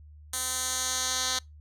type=tone with band-pass filter sweep; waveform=10% pulse; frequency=256.4 Hz; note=C4; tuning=35 cents flat; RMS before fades=-30 dBFS; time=0.33-1.39 s; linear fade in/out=5 ms; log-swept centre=8900 to 5100 Hz; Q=1.7; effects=noise-tail reverb RT60 0.2 s tail -26 dB re dry + added 75 Hz sine -47 dBFS peak until 1.6 s